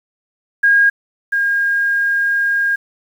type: tone pair in turn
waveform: sine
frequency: 1628 / 1620.4 Hz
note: G#6 / G#6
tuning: -35 / -43 cents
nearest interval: unison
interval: 8 cents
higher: first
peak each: -8 / -13 dBFS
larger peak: first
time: 0.63-0.9 / 1.32-2.76 s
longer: second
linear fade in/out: 10 ms
effects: 7-bit